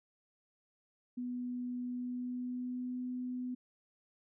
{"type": "tone with pitch glide", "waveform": "sine", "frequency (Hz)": [246.9, 250.5], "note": ["B3", "B3"], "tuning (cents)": [0, 25], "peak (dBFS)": -36, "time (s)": [1.17, 3.55], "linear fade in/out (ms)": 10, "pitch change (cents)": 25, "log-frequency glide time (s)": [1.86, 3.05], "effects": []}